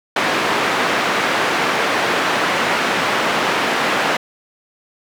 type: band-pass noise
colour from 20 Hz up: white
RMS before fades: -18 dBFS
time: 0.16-4.17 s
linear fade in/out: 5 ms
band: 220 to 1900 Hz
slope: 12 dB/octave
effects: none